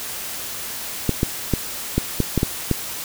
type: clicks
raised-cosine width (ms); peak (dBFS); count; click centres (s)
3; -4; 8; 1.093 / 1.231 / 1.537 / 1.98 / 2.203 / 2.377 / 2.431 / 2.713
effects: white hiss -30 dBFS RMS until 3.04 s